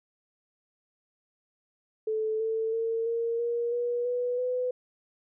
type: tone with pitch steps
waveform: sine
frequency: 436.6 / 445.3 / 454.1 / 463.1 / 472.3 / 481.6 / 491.2 / 500.9 Hz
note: A4 / A4 / A#4 / A#4 / A#4 / B4 / B4 / B4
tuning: -13 / +21 / -45 / -11 / +23 / -44 / -9 / +24 cents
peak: -26 dBFS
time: 2.07-4.71 s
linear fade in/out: 5 ms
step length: 330 ms
effects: none